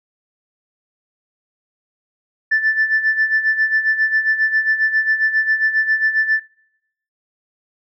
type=tone with tremolo; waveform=sine; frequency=1760 Hz; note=A6; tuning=in tune; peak=-10 dBFS; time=2.51-6.4 s; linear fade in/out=10 ms; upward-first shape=sine; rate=7.4 Hz; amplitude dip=70%; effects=noise-tail reverb RT60 0.8 s tail -24 dB re dry + tanh soft clip ceiling -8 dBFS